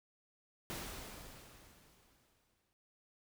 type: noise with exponential decay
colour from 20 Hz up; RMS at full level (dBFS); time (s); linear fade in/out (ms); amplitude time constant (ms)
pink; -42; 0.7-2.73; 0; 440
effects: none